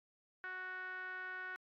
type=tone with low-pass filter; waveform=5% pulse; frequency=370 Hz; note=F#4; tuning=in tune; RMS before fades=-45 dBFS; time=0.44-1.56 s; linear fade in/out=0 ms; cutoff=1600 Hz; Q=9.3; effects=AAC 48 kbps